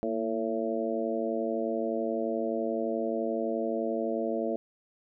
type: harmonic tone with a mistuned harmonic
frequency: 111.6 Hz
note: A2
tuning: 25 cents sharp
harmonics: 2 / 3 / 4 / 5 / 6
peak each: -34 / -34 / -34 / -34 / -34 dBFS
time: 0.03-4.56 s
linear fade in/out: 0 ms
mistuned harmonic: 2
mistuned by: +52 cents
effects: none